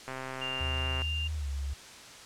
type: click train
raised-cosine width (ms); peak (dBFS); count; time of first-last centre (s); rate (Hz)
0.5; -23; 124; 0.08-1.019; 131
type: tone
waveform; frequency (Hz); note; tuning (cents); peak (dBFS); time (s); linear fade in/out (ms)
sine; 2794; F7; 0; -33; 0.41-1.28; 10
type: tone with pitch glide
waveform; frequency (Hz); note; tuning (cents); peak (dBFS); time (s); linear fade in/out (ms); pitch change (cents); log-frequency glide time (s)
sine; 77.78 to 69.7; D#2 to C#2; 0 to +10; -31; 0.6-1.74; 10; -190; 1.35-1.48
effects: white hiss -48 dBFS RMS until 2.25 s + low-pass 7000 Hz 12 dB/octave